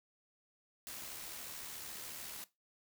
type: noise with amplitude modulation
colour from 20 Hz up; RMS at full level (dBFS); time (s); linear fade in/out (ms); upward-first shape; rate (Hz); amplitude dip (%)
white; -45; 0.87-2.44; 0; sine; 73.8; 35
effects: noise-tail reverb RT60 0.2 s tail -17 dB re dry